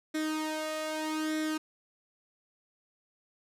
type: tone with flanger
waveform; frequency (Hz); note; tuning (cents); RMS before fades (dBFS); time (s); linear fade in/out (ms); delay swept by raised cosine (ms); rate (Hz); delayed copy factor
sawtooth; 311.1; D#4; 0; -33; 0.14-1.58; 10; 0.53 to 1.53; 0.81; +0.7
effects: low-pass 12000 Hz 12 dB/octave